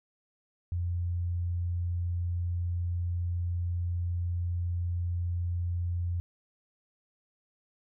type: tone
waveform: sine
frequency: 87.31 Hz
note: F2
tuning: in tune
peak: -28 dBFS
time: 0.72-6.2 s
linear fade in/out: 0 ms
effects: none